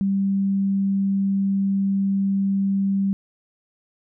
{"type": "tone", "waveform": "sine", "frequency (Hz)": 196, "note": "G3", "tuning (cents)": 0, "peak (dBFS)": -18, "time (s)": [0.01, 3.13], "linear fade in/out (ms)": 0, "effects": []}